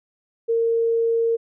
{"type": "tone", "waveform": "sine", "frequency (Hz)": 459.4, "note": "A#4", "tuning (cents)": -25, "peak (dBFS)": -17, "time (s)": [0.48, 1.37], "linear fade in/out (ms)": 20, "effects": []}